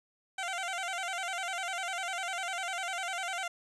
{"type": "tone with vibrato", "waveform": "15% pulse", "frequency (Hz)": 730, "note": "F#5", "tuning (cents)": -24, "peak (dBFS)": -27, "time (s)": [0.38, 3.48], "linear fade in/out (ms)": 5, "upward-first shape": "square", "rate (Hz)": 10, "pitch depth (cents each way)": 87, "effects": ["resampled to 24000 Hz"]}